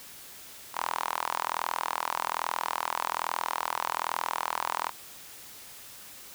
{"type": "tone with high-pass filter", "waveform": "sawtooth", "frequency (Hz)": 41.2, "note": "E1", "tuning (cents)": 0, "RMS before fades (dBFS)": -32, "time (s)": [0.73, 4.92], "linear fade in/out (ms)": 50, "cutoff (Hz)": 970, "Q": 4.8, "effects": ["white hiss -47 dBFS RMS until 6.34 s"]}